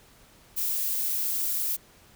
violet noise, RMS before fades -28 dBFS, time 0.56-1.77 s, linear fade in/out 20 ms, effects pink hiss -56 dBFS RMS until 2.15 s

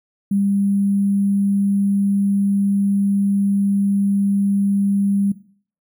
sine tone with sample-and-hold, 199.1 Hz, G3, 27 cents sharp, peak -15 dBFS, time 0.31-5.32 s, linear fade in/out 5 ms, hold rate 11025 Hz, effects noise-tail reverb RT60 0.5 s tail -17 dB re dry

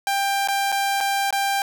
sawtooth tone with dropouts, 792 Hz, G5, 18 cents sharp, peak -16 dBFS, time 0.07-1.62 s, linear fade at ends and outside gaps 1 ms, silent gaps 0.475-0.485 / 0.719-0.724 / 1.005-1.009 / 1.307-1.326 s, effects none

